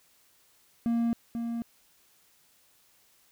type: tone with echo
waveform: triangle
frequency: 233.1 Hz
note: A#3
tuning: in tune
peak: -22 dBFS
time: 0.86-1.13 s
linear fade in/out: 0 ms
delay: 490 ms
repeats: 1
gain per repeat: -6 dB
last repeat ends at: 1.62 s
effects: white hiss -64 dBFS RMS until 3.31 s